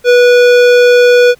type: tone with hard clipping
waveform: sine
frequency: 488.9 Hz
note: B4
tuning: 18 cents flat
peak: -5 dBFS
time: 0.04-1.35 s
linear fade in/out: 50 ms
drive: 16 dB
effects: pink hiss -47 dBFS RMS until 1.39 s